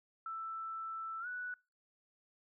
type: tone with pitch glide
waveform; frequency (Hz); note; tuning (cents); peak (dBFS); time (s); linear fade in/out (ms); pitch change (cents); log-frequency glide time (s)
sine; 1325 to 1478.7; E6 to F#6; +9 to -1; -39; 0.26-1.54; 2; +190; 1.2-1.27
effects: noise-tail reverb RT60 0.3 s tail -25 dB re dry